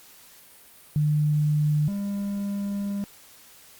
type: tone pair in turn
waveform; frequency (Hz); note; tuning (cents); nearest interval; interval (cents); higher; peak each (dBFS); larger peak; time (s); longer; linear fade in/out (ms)
sine / triangle; 150 / 201; D3 / G3; +37 / +44; perfect fourth; 507; second; -19 / -24; first; 0.96-1.88 / 1.88-3.04; second; 0
effects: white hiss -51 dBFS RMS until 3.79 s + Opus 48 kbps